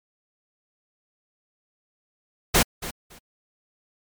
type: noise with echo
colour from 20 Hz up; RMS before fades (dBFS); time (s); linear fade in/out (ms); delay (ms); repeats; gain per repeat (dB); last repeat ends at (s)
pink; -17; 2.54-2.63; 10; 280; 2; -15; 3.19
effects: MP3 96 kbps